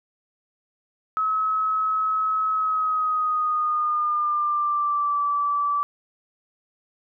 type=tone with pitch glide; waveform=sine; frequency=1285 to 1158.1 Hz; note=E6 to D6; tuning=-45 to -25 cents; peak=-20 dBFS; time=1.17-5.83 s; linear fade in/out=0 ms; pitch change=-180 cents; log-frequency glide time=2.51-5.21 s; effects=none